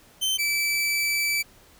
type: tone pair in turn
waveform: sawtooth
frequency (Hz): 3090 / 2315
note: G7 / D7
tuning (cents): -26 / -25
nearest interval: perfect fourth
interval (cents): 499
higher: first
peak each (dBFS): -19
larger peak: neither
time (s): 0.21-0.38 / 0.38-1.43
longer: second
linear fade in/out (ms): 20
effects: pink hiss -54 dBFS RMS until 1.79 s